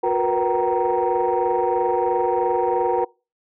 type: tone cluster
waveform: sine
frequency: 362.1 / 469.2 / 492.2 / 766 / 936 Hz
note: F#4 / A#4 / B4 / G5 / A#5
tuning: -37 / +11 / -6 / -40 / +7 cents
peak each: -23 dBFS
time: 0.03-3.05 s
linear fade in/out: 10 ms
effects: noise-tail reverb RT60 0.3 s tail -25 dB re dry + tanh soft clip ceiling -11 dBFS